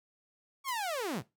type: linear sweep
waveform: sawtooth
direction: down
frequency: 1132 to 86.5 Hz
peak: -29 dBFS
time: 0.64-1.23 s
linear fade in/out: 50 ms
type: noise with exponential decay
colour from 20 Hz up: blue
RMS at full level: -40 dBFS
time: 0.68-0.8 s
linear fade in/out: 2 ms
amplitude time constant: 24 ms
effects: noise-tail reverb RT60 0.2 s tail -17 dB re dry